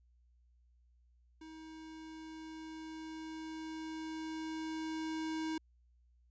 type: tone with level ramp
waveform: square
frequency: 317.6 Hz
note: D#4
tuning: 36 cents sharp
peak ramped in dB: -50 to -36 dBFS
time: 1.41-5.58 s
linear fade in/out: 5 ms
effects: added 60 Hz sine -65 dBFS peak until 6.3 s + resampled to 16000 Hz